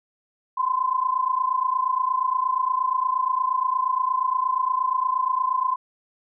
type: tone pair together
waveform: sine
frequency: 1014.5 / 1043 Hz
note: B5 / C6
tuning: +46 / -6 cents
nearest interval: unison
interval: 48 cents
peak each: -23 dBFS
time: 0.57-5.76 s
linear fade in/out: 10 ms
effects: none